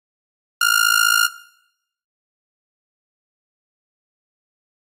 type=tone with amplitude modulation; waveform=sawtooth; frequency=1409 Hz; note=F6; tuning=15 cents sharp; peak=-6 dBFS; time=0.61-1.27 s; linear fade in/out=5 ms; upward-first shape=sine; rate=55 Hz; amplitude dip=90%; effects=noise-tail reverb RT60 0.8 s tail -18 dB re dry + AAC 48 kbps